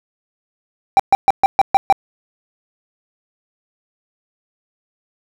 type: tone bursts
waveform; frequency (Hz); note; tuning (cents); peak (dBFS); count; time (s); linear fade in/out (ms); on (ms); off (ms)
triangle; 784; G5; 0; -4; 7; 0.97-1.925; 0; 25; 130
effects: none